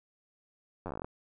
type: slowing click train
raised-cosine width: 1 ms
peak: -24 dBFS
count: 12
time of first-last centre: 0.86-1.045 s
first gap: 10 ms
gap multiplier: 1.1
effects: none